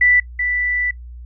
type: tone pair in turn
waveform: sine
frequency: 1975.5 / 1975.5 Hz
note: B6 / B6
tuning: 0 / 0 cents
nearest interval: unison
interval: 0 cents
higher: neither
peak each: -10 / -17 dBFS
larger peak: first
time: 0.01-0.2 / 0.39-0.91 s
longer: second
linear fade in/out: 5 ms
effects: noise-tail reverb RT60 0.1 s tail -22 dB re dry + added 60 Hz sine -32 dBFS peak until 1.25 s